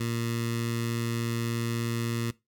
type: tone with notch filter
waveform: 15% pulse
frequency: 116.54 Hz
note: A#2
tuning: in tune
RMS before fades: -30 dBFS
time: 0-2.31 s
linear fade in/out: 5 ms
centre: 700 Hz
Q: 0.61
effects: noise-tail reverb RT60 0.2 s tail -19 dB re dry